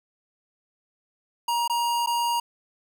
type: tone with dropouts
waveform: square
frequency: 945 Hz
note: A#5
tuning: 23 cents sharp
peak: -23 dBFS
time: 1.48-2.4 s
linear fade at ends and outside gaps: 5 ms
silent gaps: 1.678-1.697 / 2.062-2.071 s
effects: none